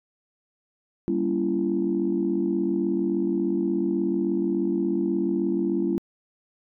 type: chord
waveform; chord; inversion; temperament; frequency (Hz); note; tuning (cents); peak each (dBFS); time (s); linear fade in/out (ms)
sine; G diminished seventh; none; just; 196 / 235.2 / 282.2 / 338.7; G3 / Bb3 / Db4 / Fb4; 0 / +16 / +31 / +47; -27 / -30 / -28 / -24; 1.08-5.98; 0
effects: tanh soft clip ceiling -13 dBFS